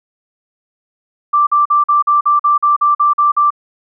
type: tone bursts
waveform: sine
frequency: 1174.7 Hz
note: D6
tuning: in tune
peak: -8 dBFS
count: 12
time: 1.33-3.505 s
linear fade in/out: 10 ms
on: 140 ms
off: 45 ms
effects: none